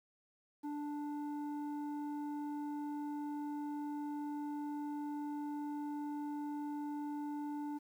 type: tone with low-pass filter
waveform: square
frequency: 293.7 Hz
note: D4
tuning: in tune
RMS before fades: -41 dBFS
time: 0.63-7.79 s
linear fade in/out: 20 ms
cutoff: 740 Hz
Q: 2
effects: 11-bit